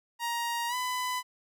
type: tone with pitch glide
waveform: sawtooth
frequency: 940 to 1001.7 Hz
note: A#5 to B5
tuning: +14 to +24 cents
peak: -26 dBFS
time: 0.19-1.23 s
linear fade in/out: 50 ms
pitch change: +110 cents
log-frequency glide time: 0.68-0.75 s
effects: none